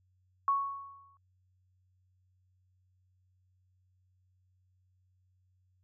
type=tone with exponential decay; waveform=sine; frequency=1108.7 Hz; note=C#6; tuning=in tune; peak=-23 dBFS; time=0.48-1.17 s; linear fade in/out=1 ms; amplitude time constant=150 ms; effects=added 92 Hz sine -68 dBFS peak until 5.83 s